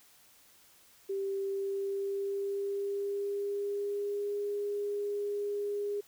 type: tone with pitch glide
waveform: sine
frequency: 392 to 409.1 Hz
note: G4 to G#4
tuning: 0 to -26 cents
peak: -31 dBFS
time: 1.09-6.01 s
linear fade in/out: 10 ms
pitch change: +74 cents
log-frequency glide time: 1.41-4.41 s
effects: white hiss -61 dBFS RMS until 6.07 s